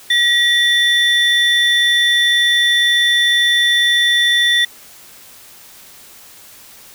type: tone pair together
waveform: triangle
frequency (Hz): 1913 / 3529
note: A#6 / A7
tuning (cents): +44 / +4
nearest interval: major seventh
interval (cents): 1060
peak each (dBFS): -12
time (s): 0.1-4.65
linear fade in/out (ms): 5
effects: white hiss -41 dBFS RMS until 6.94 s